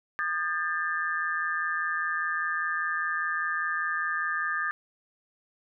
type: tone cluster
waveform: sine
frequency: 1219 / 1605 / 1770 Hz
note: D#6 / G6 / A6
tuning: -36 / +40 / +10 cents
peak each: -31 dBFS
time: 0.19-4.71 s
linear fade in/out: 0 ms
effects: none